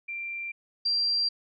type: tone pair in turn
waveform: sine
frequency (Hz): 2365 / 4730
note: D7 / D8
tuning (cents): +12 / +12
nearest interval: octave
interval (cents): 1200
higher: second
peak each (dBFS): -32 / -23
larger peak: second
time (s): 0.08-0.52 / 0.85-1.29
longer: neither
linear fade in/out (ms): 10
effects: none